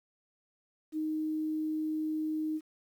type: tone with quantisation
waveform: sine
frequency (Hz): 311.1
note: D#4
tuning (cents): 0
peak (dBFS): -30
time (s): 0.92-2.61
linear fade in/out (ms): 50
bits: 10
effects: none